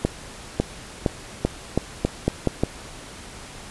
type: accelerating click train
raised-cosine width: 2 ms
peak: -5 dBFS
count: 9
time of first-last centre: 0.05-2.635 s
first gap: 550 ms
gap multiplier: 0.84
effects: pink hiss -40 dBFS RMS until 3.7 s + resampled to 24000 Hz